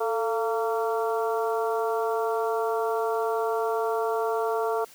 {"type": "harmonic tone with a mistuned harmonic", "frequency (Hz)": 229.1, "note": "A#3", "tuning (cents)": -30, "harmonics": [2, 3, 4, 5, 6], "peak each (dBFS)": [-26, -30, -32, -34, -36], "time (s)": [0, 4.85], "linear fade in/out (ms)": 10, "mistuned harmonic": 2, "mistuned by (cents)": -53, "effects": ["white hiss -51 dBFS RMS until 4.94 s"]}